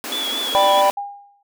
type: high-pass noise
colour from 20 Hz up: pink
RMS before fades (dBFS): -29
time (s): 0.04-0.91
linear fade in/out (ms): 0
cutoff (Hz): 230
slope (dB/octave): 96
type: tone with vibrato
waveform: sine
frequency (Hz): 3397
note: G#7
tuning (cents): +38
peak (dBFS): -22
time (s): 0.12-0.81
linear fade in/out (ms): 2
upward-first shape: sine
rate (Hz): 4.5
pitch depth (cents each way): 38
type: chord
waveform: triangle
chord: G major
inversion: second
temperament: equal with one note detuned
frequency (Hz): 591.8 / 784 / 987.8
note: D5 / G5 / B5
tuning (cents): +13 / 0 / 0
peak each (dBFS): -15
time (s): 0.55-0.9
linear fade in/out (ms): 0
type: tone with exponential decay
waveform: sine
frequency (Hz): 808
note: G#5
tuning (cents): -48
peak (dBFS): -21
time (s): 0.97-1.43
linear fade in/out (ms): 5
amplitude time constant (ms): 100
effects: none